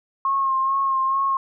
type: tone with vibrato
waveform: sine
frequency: 1076 Hz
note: C6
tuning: 48 cents sharp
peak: -18 dBFS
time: 0.25-1.37 s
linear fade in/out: 2 ms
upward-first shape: sine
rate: 2.3 Hz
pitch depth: 29 cents each way
effects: none

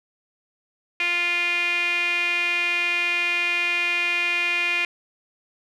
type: tone with band-pass filter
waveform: sawtooth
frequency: 349.2 Hz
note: F4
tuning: in tune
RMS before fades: -23 dBFS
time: 1-4.85 s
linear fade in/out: 2 ms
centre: 2400 Hz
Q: 7.9
effects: none

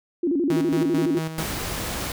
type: tone with vibrato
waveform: sine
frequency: 311.1 Hz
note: D#4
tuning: in tune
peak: -19 dBFS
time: 0.23-1.19 s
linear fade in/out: 5 ms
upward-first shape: square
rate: 12 Hz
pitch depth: 190 cents each way
type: tone with tremolo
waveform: sawtooth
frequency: 160 Hz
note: D#3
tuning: 49 cents sharp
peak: -21 dBFS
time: 0.5-1.43 s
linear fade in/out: 2 ms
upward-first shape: square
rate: 4.5 Hz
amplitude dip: 55%
type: noise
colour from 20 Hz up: pink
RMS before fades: -29 dBFS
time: 1.38-2.12 s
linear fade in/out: 2 ms
effects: none

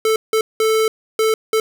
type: tone bursts at uneven times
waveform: square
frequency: 440 Hz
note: A4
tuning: in tune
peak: -14 dBFS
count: 5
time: 0.05-0.16 / 0.33-0.41 / 0.6-0.88 / 1.19-1.34 / 1.53-1.6 s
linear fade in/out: 2 ms
effects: none

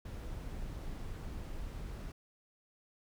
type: noise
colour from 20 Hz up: brown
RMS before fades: -42 dBFS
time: 0.05-2.12 s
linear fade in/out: 5 ms
effects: none

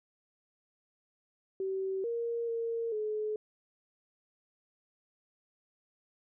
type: tone with pitch steps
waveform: sine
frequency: 383.1 / 467.1 / 460.7 / 427.4 Hz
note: G4 / A#4 / A#4 / G#4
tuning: -40 / +3 / -20 / +50 cents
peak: -31 dBFS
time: 1.6-3.36 s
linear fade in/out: 2 ms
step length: 440 ms
effects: none

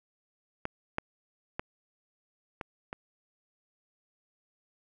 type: clicks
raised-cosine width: 0.5 ms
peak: -17 / -14 / -17 / -21 / -22 dBFS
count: 5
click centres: 0.654 / 0.984 / 1.595 / 2.612 / 2.929 s
effects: none

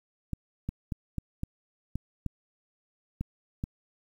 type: clicks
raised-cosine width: 5 ms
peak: -19 dBFS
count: 9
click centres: 0.333 / 0.69 / 0.922 / 1.183 / 1.434 / 1.956 / 2.263 / 3.21 / 3.639 s
effects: 9-bit

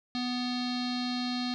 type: tone with low-pass filter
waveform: square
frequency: 247.8 Hz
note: B3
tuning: 6 cents sharp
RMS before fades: -32 dBFS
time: 0.15-1.54 s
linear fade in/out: 0 ms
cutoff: 4200 Hz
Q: 7.5
effects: none

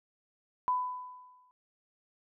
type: tone with exponential decay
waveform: sine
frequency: 1000 Hz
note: B5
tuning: 21 cents sharp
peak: -24 dBFS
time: 0.68-1.51 s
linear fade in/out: 0 ms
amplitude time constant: 180 ms
effects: none

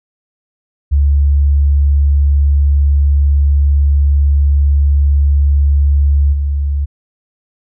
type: tone with level steps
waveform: sine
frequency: 71.1 Hz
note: C#2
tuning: 45 cents sharp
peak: -7 / -12 dBFS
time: 0.91-6.86 s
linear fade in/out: 20 ms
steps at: 6.32 s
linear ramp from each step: 20 ms
effects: none

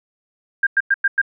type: tone bursts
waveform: sine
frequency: 1600 Hz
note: G6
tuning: 35 cents sharp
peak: -12 dBFS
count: 5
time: 0.63-1.216 s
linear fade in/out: 5 ms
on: 38 ms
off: 99 ms
effects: none

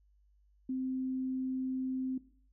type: tone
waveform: sine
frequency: 260 Hz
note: C4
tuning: 11 cents flat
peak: -32 dBFS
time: 0.69-2.18 s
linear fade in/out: 5 ms
effects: noise-tail reverb RT60 0.5 s tail -17 dB re dry + added 50 Hz sine -64 dBFS peak until 2.52 s

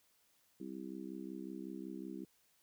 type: harmonic tone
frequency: 65.41 Hz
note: C2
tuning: in tune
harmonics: 3 / 4 / 5 / 6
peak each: -48 / -48 / -47 / -53 dBFS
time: 0.6-2.25 s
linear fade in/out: 5 ms
effects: white hiss -73 dBFS RMS until 2.62 s

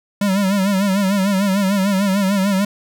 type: tone with vibrato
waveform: square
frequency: 196 Hz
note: G3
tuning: in tune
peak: -15 dBFS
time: 0.21-2.65 s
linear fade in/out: 5 ms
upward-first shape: sine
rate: 6.7 Hz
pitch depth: 82 cents each way
effects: none

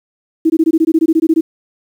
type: tone bursts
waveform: sine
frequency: 322.2 Hz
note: E4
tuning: 39 cents flat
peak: -7 dBFS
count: 14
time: 0.45-1.41 s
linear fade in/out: 10 ms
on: 50 ms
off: 20 ms
effects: 7-bit

